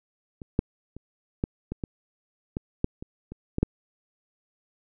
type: clicks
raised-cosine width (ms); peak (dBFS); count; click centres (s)
3; -26 / -8 / -27 / -12 / -18 / -17 / -16 / -9 / -24 / -25 / -14 / -7; 12; 0.418 / 0.591 / 0.966 / 1.439 / 1.72 / 1.838 / 2.569 / 2.844 / 3.025 / 3.32 / 3.584 / 3.63
effects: none